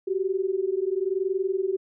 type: tone pair together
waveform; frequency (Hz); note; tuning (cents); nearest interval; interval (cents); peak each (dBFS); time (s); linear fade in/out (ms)
sine; 371.1 / 392; F#4 / G4; +5 / 0; minor second; 95; -26; 0.07-1.77; 10
effects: none